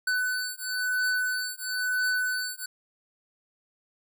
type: beating tone pair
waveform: square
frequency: 1500 / 1501 Hz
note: F#6 / F#6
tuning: +23 / +24 cents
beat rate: 1 Hz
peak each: -30 dBFS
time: 0.07-2.66 s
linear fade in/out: 5 ms
effects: none